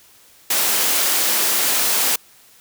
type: high-pass noise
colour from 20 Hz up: white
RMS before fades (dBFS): -18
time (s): 0.5-2.16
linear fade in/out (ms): 5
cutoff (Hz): 260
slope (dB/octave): 12
effects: white hiss -50 dBFS RMS until 2.6 s